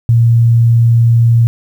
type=tone; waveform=sine; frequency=116.54 Hz; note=A#2; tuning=in tune; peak=-5 dBFS; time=0.09-1.47 s; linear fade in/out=0 ms; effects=7-bit